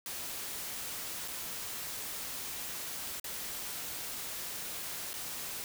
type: noise with dropouts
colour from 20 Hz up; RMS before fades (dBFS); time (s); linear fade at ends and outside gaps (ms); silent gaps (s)
white; -40; 0.06-5.64; 1; 1.278-1.282 / 3.198-3.242 / 5.132-5.139
effects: none